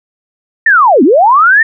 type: linear two-way sweep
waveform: sine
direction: down then up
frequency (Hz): 1850 to 233.1 to 1850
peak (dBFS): -3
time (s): 0.66-1.63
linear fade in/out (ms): 5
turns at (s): 1.03
effects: none